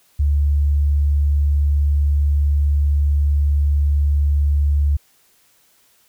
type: tone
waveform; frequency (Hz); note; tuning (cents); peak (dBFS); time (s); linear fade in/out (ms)
sine; 72.3; D2; -27; -13; 0.19-4.97; 10
effects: white hiss -57 dBFS RMS until 6.08 s